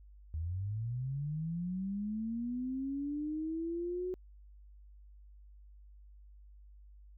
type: linear sweep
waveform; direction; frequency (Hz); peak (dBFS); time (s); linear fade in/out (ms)
sine; up; 75.5 to 370; -34; 0.34-4.14; 0
effects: added 50 Hz sine -53 dBFS peak until 7.17 s